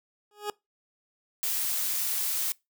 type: tone with exponential growth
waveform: 20% pulse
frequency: 415.3 Hz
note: G#4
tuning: in tune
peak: -22 dBFS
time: 0.31-0.5 s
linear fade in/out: 2 ms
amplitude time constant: 41 ms
type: noise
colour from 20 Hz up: blue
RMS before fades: -29 dBFS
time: 1.43-2.52 s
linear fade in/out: 0 ms
effects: noise-tail reverb RT60 0.2 s tail -23 dB re dry